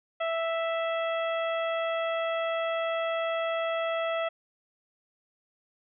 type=harmonic tone; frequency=659.3 Hz; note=E5; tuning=in tune; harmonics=1 / 2 / 3 / 4 / 5; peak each=-28 / -34 / -38 / -40 / -42 dBFS; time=0.2-4.29 s; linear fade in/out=10 ms; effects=none